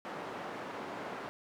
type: band-pass noise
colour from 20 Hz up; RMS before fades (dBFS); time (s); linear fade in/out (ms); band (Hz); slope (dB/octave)
white; -42; 0.05-1.29; 0; 180 to 1100; 12
effects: none